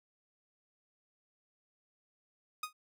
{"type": "tone with exponential decay", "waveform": "sawtooth", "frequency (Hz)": 1244, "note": "D#6", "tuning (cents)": -1, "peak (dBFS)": -29, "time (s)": [2.63, 2.73], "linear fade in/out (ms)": 5, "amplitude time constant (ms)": 21, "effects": []}